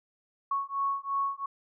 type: beating tone pair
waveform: sine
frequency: 1105 / 1107.9 Hz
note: C#6 / C#6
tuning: -6 / -1 cents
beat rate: 2.9 Hz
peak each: -31 dBFS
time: 0.51-1.46 s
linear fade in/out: 5 ms
effects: none